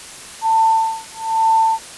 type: tone with tremolo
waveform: sine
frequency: 893 Hz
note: A5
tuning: 25 cents sharp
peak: -10 dBFS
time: 0.41-1.79 s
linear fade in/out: 50 ms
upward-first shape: sine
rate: 1.1 Hz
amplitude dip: 100%
effects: white hiss -35 dBFS RMS until 1.97 s + resampled to 24000 Hz